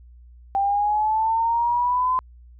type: linear sweep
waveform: sine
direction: up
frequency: 784 to 1027 Hz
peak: -18 dBFS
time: 0.55-2.19 s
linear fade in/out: 0 ms
effects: added 60 Hz sine -44 dBFS peak until 2.59 s